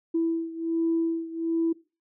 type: beating tone pair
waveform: sine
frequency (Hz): 329.6 / 330.9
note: E4 / E4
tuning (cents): 0 / +7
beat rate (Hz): 1.3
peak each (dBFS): -25 / -28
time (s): 0.14-1.73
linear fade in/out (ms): 10
effects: noise-tail reverb RT60 0.3 s tail -20 dB re dry + tanh soft clip ceiling -16 dBFS